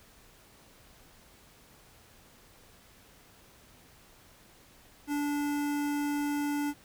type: tone with notch filter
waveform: square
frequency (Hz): 290.5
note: D4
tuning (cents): -19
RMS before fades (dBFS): -31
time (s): 5.07-6.74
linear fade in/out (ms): 50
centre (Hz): 4000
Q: 1.7
effects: pink hiss -58 dBFS RMS until 6.84 s